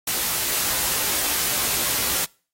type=noise with comb filter; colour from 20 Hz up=white; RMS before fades=-23 dBFS; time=0.07-2.25 s; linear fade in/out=5 ms; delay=17 ms; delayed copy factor=+0.65; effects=noise-tail reverb RT60 0.4 s tail -25 dB re dry + AAC 48 kbps